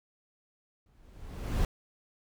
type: noise with exponential growth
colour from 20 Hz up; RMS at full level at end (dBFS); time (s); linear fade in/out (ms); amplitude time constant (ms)
brown; -25; 0.86-1.65; 2; 170
effects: none